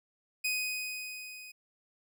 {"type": "tone with level ramp", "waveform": "sawtooth", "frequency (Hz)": 2500, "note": "D#7", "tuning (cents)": 8, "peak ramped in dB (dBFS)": [-25, -43], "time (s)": [0.44, 1.52], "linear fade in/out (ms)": 10, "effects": []}